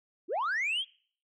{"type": "linear sweep", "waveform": "sine", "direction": "up", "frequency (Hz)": [284.5, 3354], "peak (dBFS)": -26, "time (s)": [0.28, 0.85], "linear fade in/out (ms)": 50, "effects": ["noise-tail reverb RT60 0.5 s tail -24 dB re dry", "tanh soft clip ceiling -26 dBFS"]}